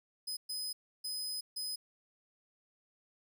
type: tone bursts at uneven times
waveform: sawtooth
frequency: 5030 Hz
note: D#8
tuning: 18 cents sharp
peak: -34 dBFS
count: 4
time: 0.27-0.37 / 0.49-0.73 / 1.04-1.41 / 1.56-1.76 s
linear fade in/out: 10 ms
effects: 12-bit